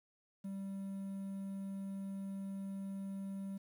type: tone with quantisation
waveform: triangle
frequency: 195.1 Hz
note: G3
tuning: 8 cents flat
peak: -38 dBFS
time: 0.44-3.58 s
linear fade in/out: 10 ms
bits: 11
effects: none